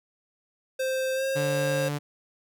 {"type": "tone with pitch glide", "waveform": "square", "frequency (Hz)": [523.3, 535.8], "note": ["C5", "C5"], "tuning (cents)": [0, 41], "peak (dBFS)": -26, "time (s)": [0.79, 1.89], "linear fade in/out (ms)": 10, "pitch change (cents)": 41, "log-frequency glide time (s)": [1.14, 1.24]}
{"type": "tone", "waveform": "sawtooth", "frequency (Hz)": 145.9, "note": "D3", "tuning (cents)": -11, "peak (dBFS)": -24, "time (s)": [1.35, 1.99], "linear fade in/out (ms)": 20}
{"effects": []}